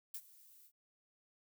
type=noise with ADSR envelope; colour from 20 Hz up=violet; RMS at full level=-42 dBFS; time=0.14-0.72 s; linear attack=6 ms; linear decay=59 ms; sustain=-20 dB; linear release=64 ms; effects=none